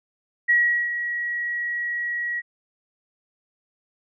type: tone with ADSR envelope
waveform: sine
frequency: 1913 Hz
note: A#6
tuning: 44 cents sharp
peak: -14 dBFS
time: 0.48-2.42 s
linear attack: 20 ms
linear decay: 390 ms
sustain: -10 dB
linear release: 35 ms
effects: none